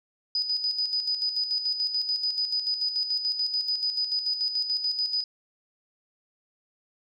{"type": "tone with tremolo", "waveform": "sine", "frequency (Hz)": 4978, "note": "D#8", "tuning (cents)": 0, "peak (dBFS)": -23, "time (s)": [0.35, 5.24], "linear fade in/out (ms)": 2, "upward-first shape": "square", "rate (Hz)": 6.9, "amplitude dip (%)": 55, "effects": []}